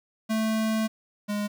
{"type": "tone pair in turn", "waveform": "square", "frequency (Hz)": [220, 206.8], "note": ["A3", "G#3"], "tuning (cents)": [0, -7], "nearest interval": "minor second", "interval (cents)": 107, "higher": "first", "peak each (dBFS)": [-24, -27], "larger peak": "first", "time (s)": [[0.29, 0.88], [1.28, 1.48]], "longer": "first", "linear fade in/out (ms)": 20, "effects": ["10-bit"]}